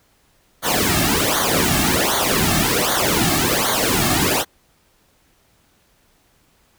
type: noise with flanger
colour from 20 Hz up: pink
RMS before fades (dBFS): -18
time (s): 0.62-4.45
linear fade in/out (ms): 50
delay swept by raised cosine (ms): 0.38 to 2.08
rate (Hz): 1.3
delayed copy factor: -0.9
effects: pink hiss -59 dBFS RMS until 6.78 s